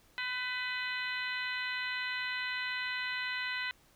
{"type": "harmonic tone with a mistuned harmonic", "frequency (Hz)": 504, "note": "B4", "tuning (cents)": 35, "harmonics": [2, 3, 4, 5, 6, 7, 8], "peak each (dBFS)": [-45, -39, -37, -42, -44, -50, -44], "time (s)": [0.18, 3.71], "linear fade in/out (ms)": 0, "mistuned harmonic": 4, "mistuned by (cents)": -22, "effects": ["pink hiss -65 dBFS RMS until 3.95 s"]}